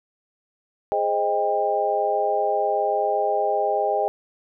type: chord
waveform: sine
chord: Ab major seventh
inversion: none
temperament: equal with one note detuned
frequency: 415.3 / 523.3 / 622.3 / 797.2 Hz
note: Ab4 / C5 / Eb5 / G5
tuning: 0 / 0 / 0 / +29 cents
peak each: -26 / -28 / -24 / -23 dBFS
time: 0.92-4.08 s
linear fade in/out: 0 ms
effects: none